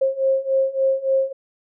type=beating tone pair; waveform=sine; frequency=533 / 536.5 Hz; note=C5 / C5; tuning=+32 / +43 cents; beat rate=3.5 Hz; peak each=-21 / -19 dBFS; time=0.01-1.33 s; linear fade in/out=10 ms; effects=none